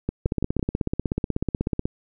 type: two click trains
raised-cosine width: 3 ms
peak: -11 / -10 dBFS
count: 4 / 27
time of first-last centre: 0.09-0.594 / 0.26-1.855 s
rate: 5.95 / 16.3 Hz
effects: none